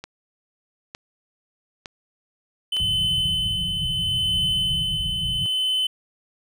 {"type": "click train", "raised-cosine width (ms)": 0.2, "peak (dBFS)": -17, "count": 4, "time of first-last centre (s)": [0.04, 2.767], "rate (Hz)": 1.1}
{"type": "tone with tremolo", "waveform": "triangle", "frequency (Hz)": 3039, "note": "F#7", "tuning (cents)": 46, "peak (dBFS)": -18, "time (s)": [2.72, 5.87], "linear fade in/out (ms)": 5, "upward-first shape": "sine", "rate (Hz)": 0.73, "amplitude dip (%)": 40}
{"type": "low-pass noise", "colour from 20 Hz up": "white", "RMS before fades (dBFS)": -31, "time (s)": [2.8, 5.46], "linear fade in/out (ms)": 0, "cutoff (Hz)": 180, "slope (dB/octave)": 96}
{"effects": []}